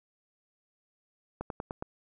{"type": "slowing click train", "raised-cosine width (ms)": 1, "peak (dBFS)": -21, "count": 5, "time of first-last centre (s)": [1.41, 1.825], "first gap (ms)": 92, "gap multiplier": 1.08, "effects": []}